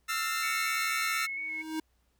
sawtooth chord, F major seventh, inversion third, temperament equal with one note detuned, 1318.5 / 1396.9 / 1802.2 / 2093 Hz, E6 / F6 / A6 / C7, 0 / 0 / +41 / 0 cents, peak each -29 / -34 / -33 / -33 dBFS, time 0.08-1.27 s, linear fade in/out 20 ms
sine tone with vibrato, 2205 Hz, C#7, 10 cents flat, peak -33 dBFS, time 0.42-1.63 s, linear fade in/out 20 ms, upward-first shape square, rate 4.2 Hz, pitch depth 15 cents each way
square tone with exponential growth, 315.8 Hz, D#4, 26 cents sharp, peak -30 dBFS, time 1.29-1.8 s, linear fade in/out 5 ms, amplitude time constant 110 ms
effects added 60 Hz sine -70 dBFS peak until 2.19 s + pink hiss -75 dBFS RMS until 2.19 s

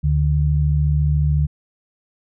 sine tone pair together, 73.9 / 147.8 Hz, D2 / D3, +11 / +11 cents, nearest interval octave, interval 1200 cents, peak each -17 dBFS, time 0.03-1.47 s, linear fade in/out 20 ms, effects none

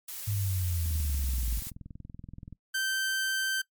blue noise, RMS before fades -39 dBFS, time 0.08-1.7 s, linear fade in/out 5 ms
sine linear sweep, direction down, 104.6 to 51.91 Hz, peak -27 dBFS, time 0.27-1.6 s, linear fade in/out 10 ms
click train, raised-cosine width 5 ms, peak -31 dBFS, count 36, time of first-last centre 0.86-2.527 s, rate 21 Hz
sawtooth tone, 1554 Hz, G6, 16 cents flat, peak -24 dBFS, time 2.74-3.62 s, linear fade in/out 10 ms
effects noise-tail reverb RT60 0.1 s tail -21 dB re dry + MP3 96 kbps

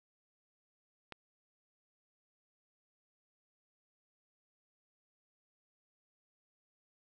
click, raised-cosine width 0.3 ms, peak -28 dBFS, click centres 1.123 s, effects none

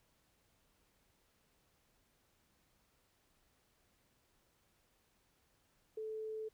sine tone with ADSR envelope, 436.5 Hz, A4, 14 cents flat, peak -38 dBFS, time 5.97-6.49 s, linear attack 7 ms, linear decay 9 ms, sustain -2 dB, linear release 13 ms, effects pink hiss -75 dBFS RMS until 6.53 s

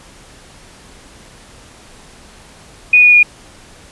sine tone with pitch steps, 2471 / 2455 / 2436 Hz, D#7 / D#7 / D#7, -13 / -24 / -37 cents, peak -4 dBFS, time 2.93-3.23 s, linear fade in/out 5 ms, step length 100 ms, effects pink hiss -41 dBFS RMS until 3.91 s + resampled to 24000 Hz

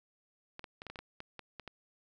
clicks, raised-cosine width 0.3 ms, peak -28 dBFS, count 11, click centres 0.594 / 0.642 / 0.819 / 0.867 / 0.9 / 0.958 / 0.99 / 1.204 / 1.393 / 1.597 / 1.677 s, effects none

